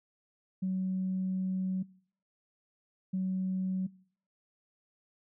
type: tone bursts at uneven times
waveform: sine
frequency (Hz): 187.3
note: F#3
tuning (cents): +21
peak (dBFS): -28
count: 2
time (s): 0.62-1.83 / 3.13-3.87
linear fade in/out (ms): 10
effects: noise-tail reverb RT60 0.6 s tail -24 dB re dry + tanh soft clip ceiling -24 dBFS